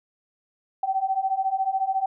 sine beating tone pair, 760 / 774 Hz, F#5 / G5, +46 / -22 cents, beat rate 14 Hz, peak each -26 / -24 dBFS, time 0.83-2.06 s, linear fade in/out 5 ms, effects none

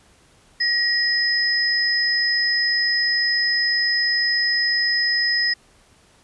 sine tone pair together, 1899 / 5066 Hz, A#6 / D#8, +32 / +30 cents, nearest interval octave + perfect fourth, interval 1698 cents, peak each -20 dBFS, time 0.6-5.54 s, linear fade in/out 10 ms, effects pink hiss -55 dBFS RMS until 6.23 s + resampled to 24000 Hz

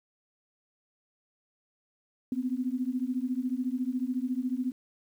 sine beating tone pair, 246.9 / 260.9 Hz, B3 / C4, 0 / -5 cents, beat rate 14 Hz, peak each -31 dBFS, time 2.32-4.72 s, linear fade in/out 2 ms, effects 10-bit

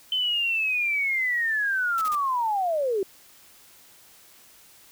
sine linear sweep, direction down, 3070 to 370 Hz, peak -22 dBFS, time 0.12-3.03 s, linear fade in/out 2 ms
white noise bursts, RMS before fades -38 dBFS, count 3, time 1.98-2.15 s, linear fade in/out 0 ms, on 32 ms, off 37 ms
effects white hiss -53 dBFS RMS until 4.91 s

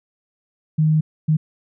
sine tone bursts at uneven times, 155.6 Hz, D#3, in tune, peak -13 dBFS, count 2, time 0.78-1.01 / 1.28-1.37 s, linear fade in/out 10 ms, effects none

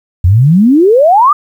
sine exponential sweep, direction up, 82.41 to 1244.5 Hz, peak -3 dBFS, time 0.24-1.33 s, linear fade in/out 5 ms, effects 7-bit

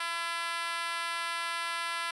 5% pulse tone with high-pass filter, 337 Hz, E4, 38 cents sharp, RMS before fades -34 dBFS, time 0-2.11 s, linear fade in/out 5 ms, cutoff 1100 Hz, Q 2, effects resampled to 24000 Hz

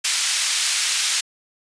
white band-pass noise, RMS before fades -21 dBFS, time 0.04-1.21 s, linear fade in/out 10 ms, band 1900 to 8100 Hz, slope 12 dB/octave, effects resampled to 22050 Hz

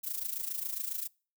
violet noise with amplitude modulation, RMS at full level -33 dBFS, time 0.03-1.08 s, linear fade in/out 20 ms, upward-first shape sine, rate 27.3 Hz, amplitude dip 75%, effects noise-tail reverb RT60 0.4 s tail -26 dB re dry

